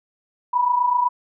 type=tone pair together; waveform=sine; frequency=956 / 984 Hz; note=A#5 / B5; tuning=+43 / -7 cents; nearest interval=unison; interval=50 cents; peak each=-23 / -17 dBFS; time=0.53-1.09 s; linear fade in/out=10 ms; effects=none